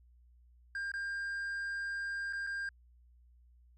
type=tone with dropouts; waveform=triangle; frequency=1600 Hz; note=G6; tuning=35 cents sharp; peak=-33 dBFS; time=0.75-2.69 s; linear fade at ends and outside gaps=2 ms; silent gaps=0.918-0.938 / 2.327-2.332 / 2.467-2.471 s; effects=added 60 Hz sine -59 dBFS peak until 3.77 s + MP3 48 kbps

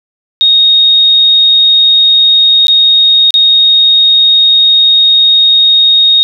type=tone with dropouts; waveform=sine; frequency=3729 Hz; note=A#7; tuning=in tune; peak=-3 dBFS; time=0.41-6.23 s; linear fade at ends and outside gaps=0 ms; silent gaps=2.669-2.682 / 3.306-3.341 s; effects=none

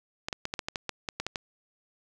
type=clicks; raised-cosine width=0.2 ms; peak=-14 dBFS; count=12; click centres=0.285 / 0.328 / 0.454 / 0.539 / 0.592 / 0.685 / 0.758 / 0.893 / 1.088 / 1.2 / 1.266 / 1.358 s; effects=none

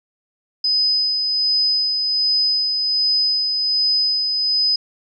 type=tone with tremolo; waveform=sine; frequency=5020 Hz; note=D#8; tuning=15 cents sharp; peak=-14 dBFS; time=0.64-4.76 s; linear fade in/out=5 ms; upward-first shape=sine; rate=1.3 Hz; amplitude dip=35%; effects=none

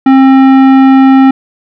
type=tone with tanh clipping; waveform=sine; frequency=266.7 Hz; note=C4; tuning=33 cents sharp; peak=-3 dBFS; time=0.06-1.31 s; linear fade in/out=5 ms; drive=15 dB; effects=none

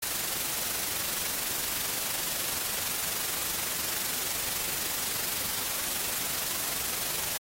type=noise with amplitude modulation; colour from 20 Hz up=white; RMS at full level=-30 dBFS; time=0.02-7.38 s; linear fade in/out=10 ms; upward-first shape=sine; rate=23.6 Hz; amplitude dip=35%; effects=AAC 48 kbps

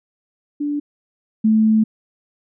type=tone pair in turn; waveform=sine; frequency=291.7 / 218.5 Hz; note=D4 / A3; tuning=-12 / -12 cents; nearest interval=perfect fourth; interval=500 cents; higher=first; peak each=-19 / -11 dBFS; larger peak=second; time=0.6-0.8 / 1.44-1.84 s; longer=second; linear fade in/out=10 ms; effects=none

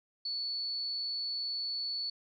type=tone; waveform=sine; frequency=4439 Hz; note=C#8; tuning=2 cents sharp; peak=-33 dBFS; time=0.25-2.1 s; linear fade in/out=5 ms; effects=none

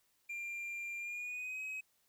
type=tone with pitch glide; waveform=triangle; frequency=2385 to 2541 Hz; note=D7 to D#7; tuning=+26 to +36 cents; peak=-38 dBFS; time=0.29-1.81 s; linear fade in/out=10 ms; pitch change=+110 cents; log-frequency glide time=0.98-1.62 s; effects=white hiss -75 dBFS RMS until 2.08 s

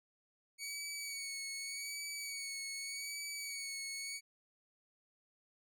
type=tone with vibrato; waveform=15% pulse; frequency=2244 Hz; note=C#7; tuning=21 cents sharp; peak=-34 dBFS; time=0.58-4.21 s; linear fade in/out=50 ms; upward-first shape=sine; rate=0.84 Hz; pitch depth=36 cents each way; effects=none

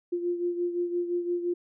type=beating tone pair; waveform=sine; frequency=349.2 / 355 Hz; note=F4 / F4; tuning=0 / +28 cents; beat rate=5.8 Hz; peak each=-27 / -34 dBFS; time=0.12-1.54 s; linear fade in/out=10 ms; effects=none

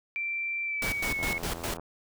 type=tone with pitch glide; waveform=sine; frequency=2349 to 2192 Hz; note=D7 to C#7; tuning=0 to -20 cents; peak=-29 dBFS; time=0.16-1.38 s; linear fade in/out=0 ms; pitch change=-120 cents; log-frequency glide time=0.64-1.21 s
type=noise with tremolo; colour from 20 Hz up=pink; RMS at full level=-32 dBFS; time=0.82-1.77 s; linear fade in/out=2 ms; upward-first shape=square; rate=4.9 Hz; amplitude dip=80%
type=click train; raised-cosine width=1 ms; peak=-26 dBFS; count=52; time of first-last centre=1.19-1.796 s; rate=84.1 Hz
effects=none

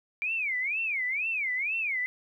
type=tone with vibrato; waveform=sine; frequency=2313 Hz; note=D7; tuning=27 cents flat; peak=-27 dBFS; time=0.22-2.06 s; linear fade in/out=0 ms; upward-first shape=sine; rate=2.1 Hz; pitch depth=270 cents each way; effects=11-bit

